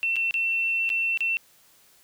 sine tone with dropouts, 2697 Hz, E7, 39 cents sharp, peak -22 dBFS, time 0.03-1.37 s, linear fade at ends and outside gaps 0 ms, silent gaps 0.158-0.165 / 0.309-0.341 / 0.892-0.901 / 1.174-1.206 s, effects white hiss -58 dBFS RMS until 2.03 s

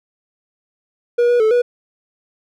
triangle tone with pitch steps, 479.4 / 484 / 436.3 / 486.3 Hz, A#4 / B4 / A4 / B4, +48 / -35 / -15 / -27 cents, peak -9 dBFS, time 1.18-1.62 s, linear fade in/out 10 ms, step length 110 ms, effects none

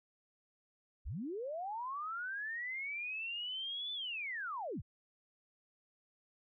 sine linear two-way sweep, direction up then down, 34.65 to 3520 to 34.65 Hz, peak -38 dBFS, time 1.05-4.82 s, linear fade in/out 20 ms, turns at 3.93 s, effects none

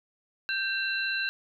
sine tone cluster, 1569 / 2719 / 4023 Hz, G6 / F7 / B7, +1 / -47 / +31 cents, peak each -29 / -33 / -34 dBFS, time 0.49-1.29 s, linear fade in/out 0 ms, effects none

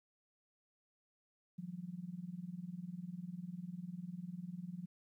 sine tone with tremolo, 177.3 Hz, F3, 26 cents sharp, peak -39 dBFS, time 1.58-4.86 s, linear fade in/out 10 ms, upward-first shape sine, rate 20 Hz, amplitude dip 85%, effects 13-bit

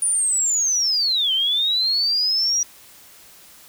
sine linear two-way sweep, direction down then up, 9580 to 3043 to 5800 Hz, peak -17 dBFS, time 0.02-2.63 s, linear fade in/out 2 ms, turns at 1.33 s, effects white hiss -47 dBFS RMS until 3.68 s

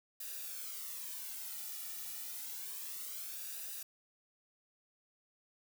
blue noise with flanger, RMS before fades -44 dBFS, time 0.2-3.83 s, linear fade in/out 5 ms, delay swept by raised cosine 0.92 to 1.92 ms, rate 0.29 Hz, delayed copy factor -0.65, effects none

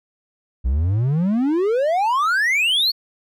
triangle exponential sweep, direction up, 58.27 to 4495 Hz, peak -14 dBFS, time 0.64-2.92 s, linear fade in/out 20 ms, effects none

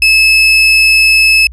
35% pulse tone, 2600 Hz, E7, 24 cents flat, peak -3 dBFS, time 0.02-1.47 s, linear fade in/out 2 ms, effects added 60 Hz sine -27 dBFS peak until 1.52 s + resampled to 22050 Hz

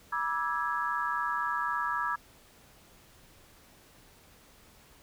sine chord, E dominant seventh, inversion second, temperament equal with one note detuned, 966.3 / 1174.7 / 1318.5 / 1661.2 Hz, B5 / D6 / E6 / G#6, -38 / 0 / 0 / 0 cents, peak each -34 dBFS, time 0.12-2.16 s, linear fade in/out 10 ms, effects pink hiss -58 dBFS RMS until 5.02 s

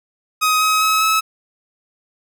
sawtooth tone with pitch steps, 1259 / 1270.7 / 1282.5 / 1294.4 Hz, D#6 / D#6 / E6 / E6, +20 / +36 / -48 / -32 cents, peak -10 dBFS, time 0.41-1.21 s, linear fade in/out 20 ms, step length 200 ms, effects none

